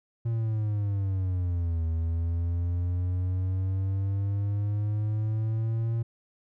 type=exponential two-way sweep; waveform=triangle; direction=down then up; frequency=116.54 to 81.1 to 115.7 Hz; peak=-23 dBFS; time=0.25-6.03 s; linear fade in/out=10 ms; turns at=1.86 s; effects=none